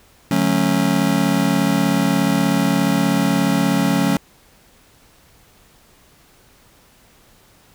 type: chord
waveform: square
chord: D major seventh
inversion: none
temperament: just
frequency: 146.83 / 183.54 / 220.2 / 275.3 Hz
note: D3 / F#3 / A3 / C#4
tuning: 0 / -14 / +2 / -12 cents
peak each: -25 / -20 / -22 / -20 dBFS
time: 0.31-4.17 s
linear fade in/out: 2 ms
effects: pink hiss -52 dBFS RMS until 7.74 s